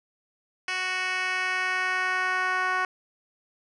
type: tone with band-pass filter sweep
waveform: 10% pulse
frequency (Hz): 370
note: F#4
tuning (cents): 0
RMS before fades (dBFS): -27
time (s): 0.68-2.85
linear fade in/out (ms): 2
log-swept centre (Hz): 2900 to 1300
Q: 1.4
effects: resampled to 24000 Hz

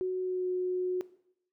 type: tone with pitch glide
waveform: sine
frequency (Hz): 370 to 365.1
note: F#4 to F#4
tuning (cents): 0 to -23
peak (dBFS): -28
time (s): 0.01-1.01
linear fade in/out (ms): 0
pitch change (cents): -23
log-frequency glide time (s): 0.21-0.48
effects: noise-tail reverb RT60 0.7 s tail -17 dB re dry

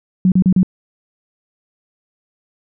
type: tone bursts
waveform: sine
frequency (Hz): 184.9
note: F#3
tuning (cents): -1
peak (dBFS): -8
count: 4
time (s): 0.25-0.631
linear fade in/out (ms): 2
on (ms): 69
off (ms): 35
effects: none

